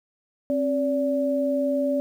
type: tone pair together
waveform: sine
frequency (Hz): 267.4 / 576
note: C4 / D5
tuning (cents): +38 / -34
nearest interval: octave + minor second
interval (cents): 1328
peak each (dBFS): -24 / -23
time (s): 0.5-2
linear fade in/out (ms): 0
effects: 9-bit